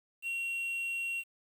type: tone with quantisation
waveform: triangle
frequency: 2740 Hz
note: F7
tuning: 34 cents flat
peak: -31 dBFS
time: 0.22-1.24 s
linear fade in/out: 50 ms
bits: 9
effects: none